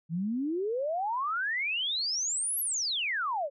sine exponential two-way sweep, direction up then down, 155.56 to 11840 to 531 Hz, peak -28 dBFS, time 0.09-3.5 s, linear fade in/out 50 ms, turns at 2.6 s, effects none

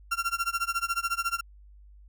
35% pulse tone with tremolo, 1373 Hz, F6, 30 cents flat, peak -22 dBFS, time 0.11-1.41 s, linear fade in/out 10 ms, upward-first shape sine, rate 14 Hz, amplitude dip 95%, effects added 50 Hz sine -49 dBFS peak until 2.08 s

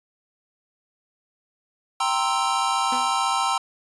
square chord, C dominant seventh, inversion second, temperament equal, 784 / 932.3 / 1046.5 / 1318.5 Hz, G5 / Bb5 / C6 / E6, 0 / 0 / 0 / 0 cents, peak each -27 dBFS, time 2-3.58 s, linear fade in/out 5 ms
sawtooth tone with exponential decay, 250.3 Hz, B3, 23 cents sharp, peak -24 dBFS, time 2.92-3.19 s, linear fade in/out 5 ms, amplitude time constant 58 ms
effects resampled to 24000 Hz

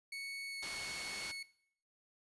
30% pulse tone with pitch glide, 2217 to 2203 Hz, C#7 to C#7, 0 to -11 cents, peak -39 dBFS, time 0.12-1.43 s, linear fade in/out 5 ms, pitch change -11 cents, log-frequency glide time 0.49-0.59 s
white low-pass noise, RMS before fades -47 dBFS, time 0.62-1.32 s, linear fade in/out 10 ms, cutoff 6100 Hz, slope 12 dB/octave
effects noise-tail reverb RT60 0.6 s tail -19 dB re dry + resampled to 24000 Hz

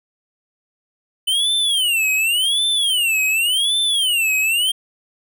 square tone with vibrato, 3000 Hz, F#7, 23 cents sharp, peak -16 dBFS, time 1.27-4.72 s, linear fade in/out 10 ms, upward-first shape sine, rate 0.89 Hz, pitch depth 290 cents each way, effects none

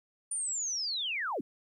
sine linear sweep, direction down, 9400 to 196 Hz, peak -31 dBFS, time 0.31-1.41 s, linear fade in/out 5 ms, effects 12-bit

